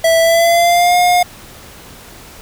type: tone with pitch glide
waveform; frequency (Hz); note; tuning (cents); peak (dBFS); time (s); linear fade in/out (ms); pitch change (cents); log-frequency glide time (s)
square; 658 to 713.4; E5 to F5; -3 to +37; -9; 0.04-1.23; 5; +140; 0.2-0.96
effects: pink hiss -37 dBFS RMS until 2.41 s